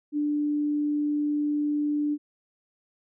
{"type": "tone", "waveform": "sine", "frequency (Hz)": 295.2, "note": "D4", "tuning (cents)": 9, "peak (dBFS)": -23, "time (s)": [0.12, 2.18], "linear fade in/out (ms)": 50, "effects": []}